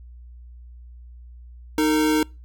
square tone pair together, 310.1 / 454.2 Hz, D#4 / A#4, -6 / -45 cents, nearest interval perfect fifth, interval 661 cents, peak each -19 / -25 dBFS, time 1.78-2.23 s, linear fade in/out 2 ms, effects noise-tail reverb RT60 0.3 s tail -26 dB re dry + added 60 Hz sine -40 dBFS peak until 2.44 s

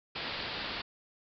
white low-pass noise, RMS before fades -38 dBFS, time 0.15-0.82 s, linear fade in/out 10 ms, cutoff 4800 Hz, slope 96 dB/octave, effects none

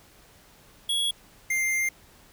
square tone pair in turn, 3341 / 2101 Hz, G#7 / C7, +10 / +7 cents, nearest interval minor sixth, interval 803 cents, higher first, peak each -24 dBFS, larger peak neither, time 0.89-1.11 / 1.5-1.89 s, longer second, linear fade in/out 5 ms, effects pink hiss -55 dBFS RMS until 2.32 s

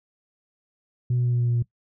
sine tone with pitch steps, 123.47 / 122.69 / 121.91 / 121.14 / 120.37 / 119.61 / 118.85 Hz, B2 / B2 / B2 / B2 / B2 / A#2 / A#2, 0 / -11 / -22 / -33 / -44 / +45 / +34 cents, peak -18 dBFS, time 1.1-1.625 s, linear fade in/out 5 ms, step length 75 ms, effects noise-tail reverb RT60 0.1 s tail -20 dB re dry + tanh soft clip ceiling -17 dBFS

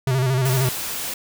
square tone with vibrato, 130.4 Hz, C3, 5 cents flat, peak -18 dBFS, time 0.07-0.69 s, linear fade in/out 2 ms, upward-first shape square, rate 13 Hz, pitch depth 57 cents each way
white noise, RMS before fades -28 dBFS, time 0.45-1.14 s, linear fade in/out 5 ms
effects none

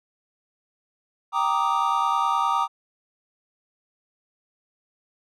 triangle chord, Eb major seventh, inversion first, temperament equal, 784 / 932.3 / 1174.7 / 1244.5 Hz, G5 / Bb5 / D6 / Eb6, 0 / 0 / 0 / 0 cents, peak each -26 / -23 / -23 / -24 dBFS, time 1.32-2.68 s, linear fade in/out 50 ms, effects none

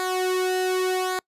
sawtooth tone with flanger, 370 Hz, F#4, in tune, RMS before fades -24 dBFS, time 0-1.19 s, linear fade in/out 0 ms, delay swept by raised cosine 0.35 to 1.85 ms, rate 0.86 Hz, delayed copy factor -0.75, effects noise-tail reverb RT60 0.1 s tail -26 dB re dry + resampled to 32000 Hz

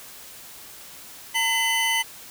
square tone cluster, 908 / 2029 / 3000 Hz, A#5 / B6 / F#7, -46 / +46 / +23 cents, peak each -28 / -24 / -26 dBFS, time 1.34-2.03 s, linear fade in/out 20 ms, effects white hiss -43 dBFS RMS until 2.3 s

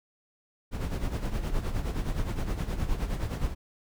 brown noise with tremolo, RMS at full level -27 dBFS, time 0.71-3.55 s, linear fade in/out 50 ms, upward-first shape sine, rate 9.6 Hz, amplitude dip 65%, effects none

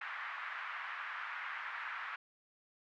white band-pass noise, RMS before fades -43 dBFS, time 0.01-2.16 s, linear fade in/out 5 ms, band 1100 to 1900 Hz, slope 24 dB/octave, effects none

